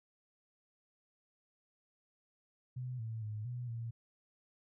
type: tone with pitch steps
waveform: sine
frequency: 125.9 / 112.2 / 106.8 / 122.6 / 115.6 Hz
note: B2 / A2 / G#2 / B2 / A#2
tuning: +34 / +34 / +49 / -12 / -14 cents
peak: -38 dBFS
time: 2.76-3.91 s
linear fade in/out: 10 ms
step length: 230 ms
effects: none